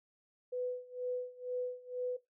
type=tone with tremolo; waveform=sine; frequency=498.2 Hz; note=B4; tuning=15 cents sharp; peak=-32 dBFS; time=0.52-2.17 s; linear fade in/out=10 ms; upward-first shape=sine; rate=2.1 Hz; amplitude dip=90%; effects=noise-tail reverb RT60 0.2 s tail -18 dB re dry